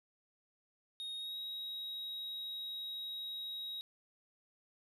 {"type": "tone with pitch glide", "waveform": "triangle", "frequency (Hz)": [3729, 3807], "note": ["A#7", "A#7"], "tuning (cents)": [0, 36], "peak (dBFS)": -39, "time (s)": [1, 3.81], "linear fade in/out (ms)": 0, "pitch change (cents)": 36, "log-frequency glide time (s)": [1.17, 1.37], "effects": []}